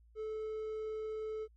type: tone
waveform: triangle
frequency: 434.9 Hz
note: A4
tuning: 20 cents flat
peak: -35 dBFS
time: 0.15-1.48 s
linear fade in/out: 50 ms
effects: added 57 Hz sine -60 dBFS peak until 1.56 s + MP3 32 kbps